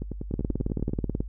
two click trains, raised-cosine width 3 ms, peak -14 / -19 dBFS, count 17 / 10, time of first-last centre 0.34-1.205 / 0.02-0.894 s, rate 18.5 / 10.3 Hz, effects noise-tail reverb RT60 0.1 s tail -23 dB re dry + added 50 Hz sine -34 dBFS peak until 1.28 s

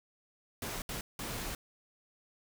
pink noise bursts at uneven times, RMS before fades -39 dBFS, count 3, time 0.62-0.82 / 0.89-1.01 / 1.19-1.55 s, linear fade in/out 2 ms, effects none

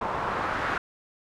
white noise with low-pass filter sweep, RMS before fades -29 dBFS, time 0.01-0.78 s, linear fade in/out 5 ms, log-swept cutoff 1000 to 1500 Hz, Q 2, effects none

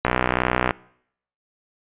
click train, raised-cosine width 0.5 ms, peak -3 dBFS, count 42, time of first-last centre 0.05-0.708 s, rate 62.3 Hz, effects noise-tail reverb RT60 0.7 s tail -23 dB re dry + resampled to 8000 Hz

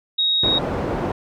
sine tone, 3773 Hz, A#7, 20 cents sharp, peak -16 dBFS, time 0.18-0.59 s, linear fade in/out 10 ms
white low-pass noise, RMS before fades -24 dBFS, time 0.43-1.12 s, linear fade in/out 5 ms, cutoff 610 Hz, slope 12 dB/octave
effects none

